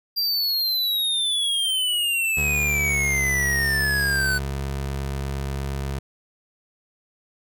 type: exponential sweep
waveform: square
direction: down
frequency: 4774 to 1490 Hz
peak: -21 dBFS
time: 0.16-4.39 s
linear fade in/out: 20 ms
type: tone with pitch glide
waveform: 25% pulse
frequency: 73.42 to 68.5 Hz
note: D2 to C#2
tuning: 0 to -20 cents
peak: -22 dBFS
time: 2.37-5.99 s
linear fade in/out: 5 ms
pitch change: -120 cents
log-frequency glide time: 2.67-3.16 s
effects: none